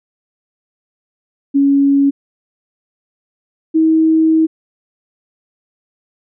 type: tone pair in turn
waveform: sine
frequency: 279 / 319.5 Hz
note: C#4 / D#4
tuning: +11 / +46 cents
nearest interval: major second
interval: 235 cents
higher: second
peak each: -8 dBFS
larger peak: neither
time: 1.54-2.11 / 3.74-4.47 s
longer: second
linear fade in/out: 20 ms
effects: none